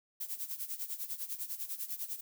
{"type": "noise with tremolo", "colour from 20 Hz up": "violet", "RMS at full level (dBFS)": -37, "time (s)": [0.2, 2.21], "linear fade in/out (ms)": 10, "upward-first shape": "sine", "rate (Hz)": 10, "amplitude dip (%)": 80, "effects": []}